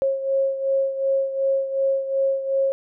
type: beating tone pair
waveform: sine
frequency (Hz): 541 / 543.7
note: C#5 / C#5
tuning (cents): -42 / -34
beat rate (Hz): 2.7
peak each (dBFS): -20 / -26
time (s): 0.02-2.72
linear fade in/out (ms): 0
effects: none